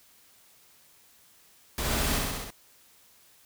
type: noise with echo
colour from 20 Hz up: pink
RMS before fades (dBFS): -31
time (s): 1.78-2.18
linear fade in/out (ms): 2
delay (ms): 65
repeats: 5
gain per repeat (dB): -2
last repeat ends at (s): 2.505
effects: white hiss -59 dBFS RMS until 3.45 s